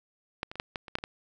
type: clicks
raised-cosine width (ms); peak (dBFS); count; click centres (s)
0.3; -15 / -24 / -27 / -12 / -17 / -27 / -12 / -23 / -19; 9; 0.431 / 0.515 / 0.556 / 0.599 / 0.758 / 0.882 / 0.954 / 0.986 / 1.039
effects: none